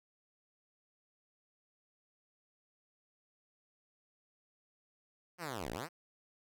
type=linear two-way sweep; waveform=5% pulse; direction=down then up; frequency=185.1 to 49 to 185.1 Hz; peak=-28 dBFS; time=5.38-5.89 s; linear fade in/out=50 ms; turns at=5.71 s; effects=none